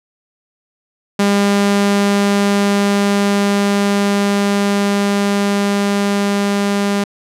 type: tone with level ramp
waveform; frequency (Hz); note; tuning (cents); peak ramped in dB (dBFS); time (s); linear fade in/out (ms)
sawtooth; 201.4; G3; +47; -7 to -10; 1.19-7.04; 5
effects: low-pass 10000 Hz 12 dB/octave